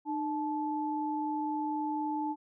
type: tone pair together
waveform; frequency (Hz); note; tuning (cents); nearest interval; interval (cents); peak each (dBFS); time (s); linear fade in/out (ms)
sine; 304 / 868.6; D#4 / A5; -40 / -23; octave + tritone; 1817; -33 / -33; 0.05-2.36; 50
effects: none